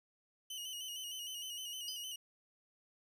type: tone with vibrato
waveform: sawtooth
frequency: 2960 Hz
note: F#7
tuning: in tune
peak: -39 dBFS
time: 0.5-2.16 s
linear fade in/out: 5 ms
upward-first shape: square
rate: 6.5 Hz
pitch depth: 48 cents each way
type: tone with exponential decay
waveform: sine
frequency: 4962 Hz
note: D#8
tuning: 6 cents flat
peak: -38 dBFS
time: 1.88-2.05 s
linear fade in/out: 1 ms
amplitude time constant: 35 ms
effects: none